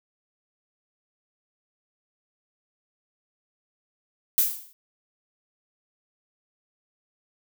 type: noise with exponential decay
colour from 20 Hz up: violet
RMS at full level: -17 dBFS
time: 4.38-4.73 s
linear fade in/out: 0 ms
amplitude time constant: 75 ms
effects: none